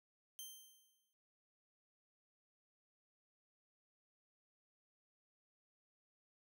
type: tone with exponential decay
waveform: 10% pulse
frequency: 3136 Hz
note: G7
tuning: in tune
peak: -38 dBFS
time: 0.39-1.13 s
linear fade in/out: 0 ms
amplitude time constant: 160 ms
effects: none